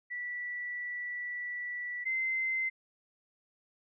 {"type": "tone pair in turn", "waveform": "sine", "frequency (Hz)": [1958, 2070], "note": ["B6", "C7"], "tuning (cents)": [-15, -19], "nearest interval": "minor second", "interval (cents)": 96, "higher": "second", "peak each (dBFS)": [-35, -29], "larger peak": "second", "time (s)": [[0.1, 2.05], [2.05, 2.7]], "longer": "first", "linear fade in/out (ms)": 20, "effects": []}